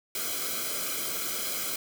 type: noise with comb filter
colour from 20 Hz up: white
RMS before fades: -32 dBFS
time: 0.15-1.76 s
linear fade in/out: 2 ms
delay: 1.1 ms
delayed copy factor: -0.95
effects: none